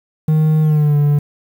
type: tone with pitch glide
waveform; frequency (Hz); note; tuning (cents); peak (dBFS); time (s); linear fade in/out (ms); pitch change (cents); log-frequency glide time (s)
triangle; 155.56 to 145.98; D#3 to D3; 0 to -10; -8; 0.28-1.19; 5; -110; 0.62-0.96
effects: 7-bit